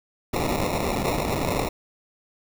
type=noise with sample-and-hold; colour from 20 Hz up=violet; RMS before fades=-25 dBFS; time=0.33-1.69 s; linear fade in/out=10 ms; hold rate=1575 Hz; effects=none